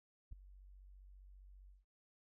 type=tone with ADSR envelope; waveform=sine; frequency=47.49 Hz; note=F#1; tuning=46 cents sharp; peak=-40 dBFS; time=0.31-1.85 s; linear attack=15 ms; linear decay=5 ms; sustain=-16 dB; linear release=170 ms; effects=none